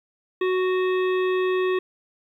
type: harmonic tone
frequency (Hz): 370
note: F#4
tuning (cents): 0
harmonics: 1 / 3 / 5 / 7 / 9 / 10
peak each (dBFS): -20 / -31 / -33 / -36 / -43 / -44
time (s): 0.41-1.79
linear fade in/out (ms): 5
effects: 10-bit